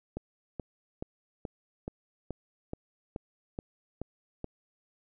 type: click train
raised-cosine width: 2 ms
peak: -22 dBFS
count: 11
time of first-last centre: 0.17-4.444 s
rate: 2.34 Hz
effects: none